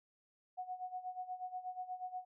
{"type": "tone with tremolo", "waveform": "sine", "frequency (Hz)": 735, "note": "F#5", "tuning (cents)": -12, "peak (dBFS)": -38, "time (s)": [0.57, 2.25], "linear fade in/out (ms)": 20, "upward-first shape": "sine", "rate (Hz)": 8.3, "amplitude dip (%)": 80, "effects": []}